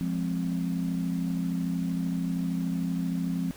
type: chord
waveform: sine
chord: F minor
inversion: none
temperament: equal with one note detuned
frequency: 174.61 / 207.7 / 262.7 Hz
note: F3 / Ab3 / C4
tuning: 0 / 0 / +7 cents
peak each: -28 / -34 / -31 dBFS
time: 0.01-3.51 s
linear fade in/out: 0 ms
effects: tanh soft clip ceiling -17 dBFS + pink hiss -49 dBFS RMS until 3.56 s